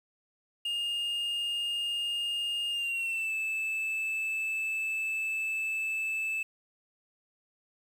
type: tone with pitch glide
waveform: triangle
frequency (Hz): 2831 to 2626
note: F7 to E7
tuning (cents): +23 to -7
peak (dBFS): -28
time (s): 0.65-6.43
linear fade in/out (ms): 5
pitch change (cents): -130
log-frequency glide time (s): 2.71-3.33
effects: 9-bit